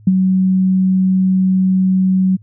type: tone with ADSR envelope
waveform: sine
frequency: 187.6 Hz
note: F#3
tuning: 24 cents sharp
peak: -5 dBFS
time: 0.07-2.37 s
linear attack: 5 ms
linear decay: 32 ms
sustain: -5 dB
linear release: 19 ms
effects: added 106 Hz sine -40 dBFS peak until 2.42 s